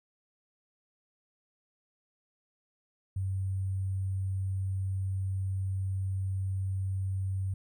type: tone with sample-and-hold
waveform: sine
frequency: 95.5 Hz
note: G2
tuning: 45 cents flat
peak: -29 dBFS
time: 3.16-7.54 s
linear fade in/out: 5 ms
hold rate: 8820 Hz
effects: none